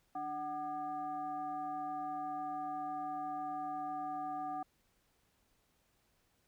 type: tone with frequency modulation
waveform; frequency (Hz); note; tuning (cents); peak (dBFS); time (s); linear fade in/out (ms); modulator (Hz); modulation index
sine; 749; F#5; +21; -37; 0.15-4.63; 5; 454; 0.7
effects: pink hiss -75 dBFS RMS until 6.47 s